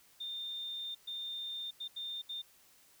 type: tone bursts at uneven times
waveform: sine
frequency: 3618 Hz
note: A7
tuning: 48 cents sharp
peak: -38 dBFS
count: 5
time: 0.2-0.95 / 1.07-1.71 / 1.8-1.88 / 1.96-2.22 / 2.29-2.42 s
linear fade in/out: 10 ms
effects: white hiss -64 dBFS RMS until 3 s